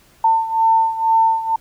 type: beating tone pair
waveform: sine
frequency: 898 / 900.1 Hz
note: A5 / A5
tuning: +35 / +39 cents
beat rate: 2.1 Hz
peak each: -14 / -18 dBFS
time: 0.24-1.56 s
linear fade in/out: 5 ms
effects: pink hiss -52 dBFS RMS until 1.6 s